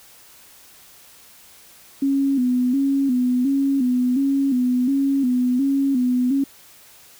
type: tone with vibrato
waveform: sine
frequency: 262 Hz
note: C4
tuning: 2 cents sharp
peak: -16 dBFS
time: 2.02-6.44 s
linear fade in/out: 5 ms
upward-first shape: square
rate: 1.4 Hz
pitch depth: 85 cents each way
effects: white hiss -48 dBFS RMS until 7.19 s